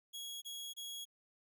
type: tone bursts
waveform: sawtooth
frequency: 3322 Hz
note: G#7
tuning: in tune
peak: -40 dBFS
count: 3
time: 0.13-1.054 s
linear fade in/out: 20 ms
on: 290 ms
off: 27 ms
effects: none